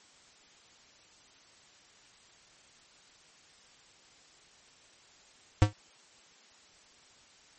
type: tone with exponential decay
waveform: square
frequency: 104 Hz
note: G#2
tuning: 3 cents sharp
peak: -14 dBFS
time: 5.62-5.73 s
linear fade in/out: 0 ms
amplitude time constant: 23 ms
effects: white hiss -59 dBFS RMS until 7.58 s + MP3 32 kbps